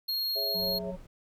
square tone, 4269 Hz, C8, 34 cents sharp, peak -29 dBFS, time 0.08-0.79 s, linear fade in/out 10 ms
sine chord, C# minor, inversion second, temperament equal, 415.3 / 554.4 / 659.3 Hz, G#4 / C#5 / E5, 0 / 0 / 0 cents, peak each -39 / -39 / -38 dBFS, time 0.35-0.92 s, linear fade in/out 20 ms
harmonic tone, 183.4 Hz, F#3, 15 cents flat, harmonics 1 / 3 / 5, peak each -37 / -40 / -51 dBFS, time 0.54-0.97 s, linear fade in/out 20 ms
brown noise, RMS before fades -48 dBFS, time 0.59-1.07 s, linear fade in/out 10 ms
effects none

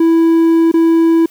triangle tone with dropouts, 329.6 Hz, E4, in tune, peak -5 dBFS, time 0-1.26 s, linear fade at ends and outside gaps 5 ms, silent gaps 0.716-0.739 s, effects white hiss -46 dBFS RMS until 1.3 s

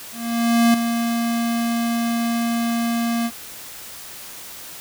square tone with ADSR envelope, 233.1 Hz, A#3, in tune, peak -12 dBFS, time 0.12-3.31 s, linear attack 620 ms, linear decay 4 ms, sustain -8 dB, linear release 53 ms, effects white hiss -37 dBFS RMS until 4.8 s

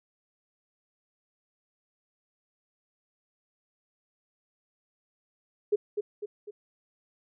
sine tone with echo, 415.3 Hz, G#4, in tune, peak -20 dBFS, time 5.72-5.76 s, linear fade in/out 10 ms, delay 250 ms, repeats 3, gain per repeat -6 dB, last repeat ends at 6.51 s, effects none

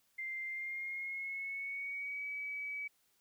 sine tone with pitch glide, 2093 to 2282 Hz, C7 to C#7, 0 to +50 cents, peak -38 dBFS, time 0.18-2.88 s, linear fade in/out 10 ms, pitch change +150 cents, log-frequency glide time 0.46-2.27 s, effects white hiss -74 dBFS RMS until 3.2 s

